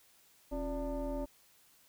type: tone with frequency modulation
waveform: sine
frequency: 271.5 Hz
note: C#4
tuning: 36 cents flat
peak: -33 dBFS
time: 0.51-1.26 s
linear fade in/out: 20 ms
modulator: 312 Hz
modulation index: 1.4
effects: tanh soft clip ceiling -29 dBFS + white hiss -65 dBFS RMS until 1.88 s